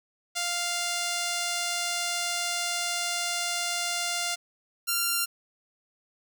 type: tone pair in turn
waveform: 5% pulse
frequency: 698.5 / 1384.5 Hz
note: F5 / F6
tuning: 0 / -15 cents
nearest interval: octave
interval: 1185 cents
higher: second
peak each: -16 / -13 dBFS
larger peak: second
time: 0.35-4.36 / 4.87-5.26 s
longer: first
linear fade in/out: 20 ms
effects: none